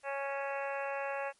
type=harmonic tone with a mistuned harmonic; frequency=277.2 Hz; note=C#4; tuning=in tune; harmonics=2 / 3 / 4 / 5 / 6 / 7 / 8 / 9 / 10; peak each=-37 / -40 / -44 / -47 / -43 / -48 / -50 / -49 / -48 dBFS; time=0.03-1.33 s; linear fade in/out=50 ms; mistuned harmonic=10; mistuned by=-42 cents; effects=white hiss -68 dBFS RMS until 1.39 s + MP3 48 kbps